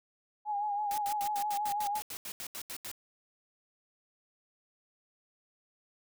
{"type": "tone with vibrato", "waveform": "sine", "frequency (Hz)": 827, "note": "G#5", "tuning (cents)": -8, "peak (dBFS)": -30, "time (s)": [0.45, 2.02], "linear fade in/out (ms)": 50, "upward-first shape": "sine", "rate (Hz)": 6.1, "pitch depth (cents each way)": 47}
{"type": "noise bursts", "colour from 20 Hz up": "white", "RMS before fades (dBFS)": -41, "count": 14, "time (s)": [0.91, 2.915], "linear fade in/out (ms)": 0, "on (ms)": 68, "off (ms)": 81}
{"effects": []}